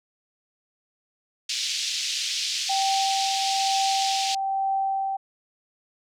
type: band-pass noise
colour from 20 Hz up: white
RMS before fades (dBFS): -28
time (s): 1.49-4.35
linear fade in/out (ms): 5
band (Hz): 2700 to 5800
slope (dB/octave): 24
type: tone with tremolo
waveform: sine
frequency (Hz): 778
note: G5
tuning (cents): -13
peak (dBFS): -21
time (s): 2.69-5.17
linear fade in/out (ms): 10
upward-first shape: triangle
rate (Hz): 1.1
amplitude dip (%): 40
effects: none